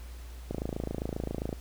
click train, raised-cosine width 2 ms, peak -19 dBFS, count 29, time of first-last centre 0.51-1.528 s, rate 27.5 Hz, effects added 60 Hz sine -41 dBFS peak until 1.6 s + pink hiss -54 dBFS RMS until 1.6 s

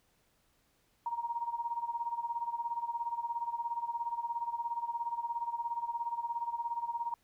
sine tone with tremolo, 939 Hz, A#5, 12 cents sharp, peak -30 dBFS, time 1.06-7.14 s, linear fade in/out 2 ms, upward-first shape sine, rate 17 Hz, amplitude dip 80%, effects pink hiss -72 dBFS RMS until 7.23 s

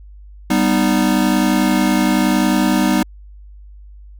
square chord, G augmented, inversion none, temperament equal with one note detuned, 196 / 246.9 / 307.9 Hz, G3 / B3 / D#4, 0 / 0 / -18 cents, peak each -18 dBFS, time 0.5-3.03 s, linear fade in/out 5 ms, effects added 50 Hz sine -36 dBFS peak until 4.19 s

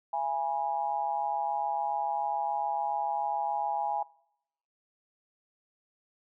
sine tone with amplitude modulation, 825 Hz, G#5, 12 cents flat, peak -24 dBFS, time 0.13-4.03 s, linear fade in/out 5 ms, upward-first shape sine, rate 147 Hz, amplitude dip 90%, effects noise-tail reverb RT60 0.8 s tail -23 dB re dry

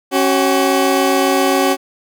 20% pulse tone pair together, 274.2 / 377.6 Hz, C#4 / F#4, -19 / +35 cents, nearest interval tritone, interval 554 cents, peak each -10 dBFS, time 0.11-1.77 s, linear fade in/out 50 ms, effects none

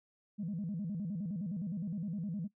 sine tone with vibrato, 184.7 Hz, F#3, 3 cents flat, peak -34 dBFS, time 0.38-2.48 s, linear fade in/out 20 ms, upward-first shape square, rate 9.7 Hz, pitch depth 200 cents each way, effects noise-tail reverb RT60 0.1 s tail -19 dB re dry + tanh soft clip ceiling -31 dBFS

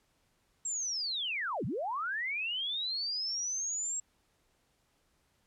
sine linear two-way sweep, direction down then up, 7630 to 98 to 7630 Hz, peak -32 dBFS, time 0.65-4 s, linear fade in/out 5 ms, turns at 1.65 s, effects pink hiss -73 dBFS RMS until 5.46 s + low-pass 12000 Hz 12 dB/octave

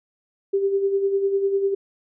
sine tone with tremolo, 394 Hz, G4, 9 cents sharp, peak -16 dBFS, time 0.53-1.75 s, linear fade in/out 10 ms, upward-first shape sine, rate 10 Hz, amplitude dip 55%, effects none

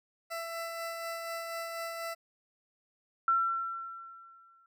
20% pulse tone with tremolo, 667 Hz, E5, 20 cents sharp, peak -30 dBFS, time 0.3-2.15 s, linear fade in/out 20 ms, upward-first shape sine, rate 4.1 Hz, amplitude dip 30%
sine tone with exponential decay, 1352 Hz, E6, 43 cents sharp, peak -22 dBFS, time 3.28-4.66 s, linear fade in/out 2 ms, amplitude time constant 300 ms
effects none

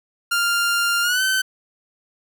sawtooth tone with pitch glide, 1396.9 to 1532.2 Hz, F6 to G6, 0 to -40 cents, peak -14 dBFS, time 0.31-1.42 s, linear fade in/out 10 ms, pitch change +160 cents, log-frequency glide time 1.02-1.22 s, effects none

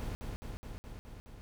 brown noise with echo, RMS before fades -38 dBFS, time 0-0.15 s, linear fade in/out 0 ms, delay 210 ms, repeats 6, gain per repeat -2 dB, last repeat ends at 1.41 s, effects none

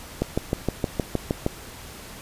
click train, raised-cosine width 2 ms, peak -8 dBFS, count 9, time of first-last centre 0.22-1.464 s, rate 6.43 Hz, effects pink hiss -41 dBFS RMS until 2.21 s + resampled to 32000 Hz

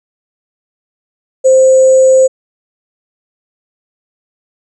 sine tone with sample-and-hold, 523.3 Hz, C5, in tune, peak -3 dBFS, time 1.44-2.28 s, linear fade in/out 20 ms, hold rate 7350 Hz, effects resampled to 22050 Hz

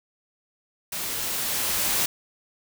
white noise with level ramp, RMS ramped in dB -31 to -23 dBFS, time 0.92-2.06 s, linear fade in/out 5 ms, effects none

